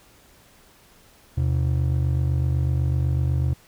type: ring-modulated tone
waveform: triangle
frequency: 104.3 Hz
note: G#2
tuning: 8 cents sharp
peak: -14 dBFS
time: 1.37-3.54 s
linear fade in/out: 10 ms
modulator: 24 Hz
effects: pink hiss -54 dBFS RMS until 3.67 s